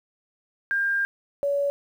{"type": "tone pair in turn", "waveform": "sine", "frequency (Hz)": [1601, 566], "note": ["G6", "C#5"], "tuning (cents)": [36, 36], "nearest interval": "octave + tritone", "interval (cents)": 1800, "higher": "first", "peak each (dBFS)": -21, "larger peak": "neither", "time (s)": [[0.71, 1.05], [1.43, 1.7]], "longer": "first", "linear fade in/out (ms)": 0, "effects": ["9-bit"]}